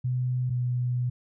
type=tone pair in turn; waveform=sine; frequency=125.9 / 123.74 Hz; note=B2 / B2; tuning=+34 / +4 cents; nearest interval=unison; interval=30 cents; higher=first; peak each=-24 dBFS; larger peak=neither; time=0.04-0.5 / 0.5-1.1 s; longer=second; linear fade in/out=10 ms; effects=none